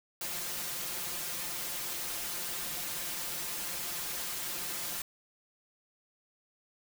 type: noise with comb filter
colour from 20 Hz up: white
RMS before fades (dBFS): -37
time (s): 0.21-5.02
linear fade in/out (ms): 2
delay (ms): 5.7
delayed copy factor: +0.9
effects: none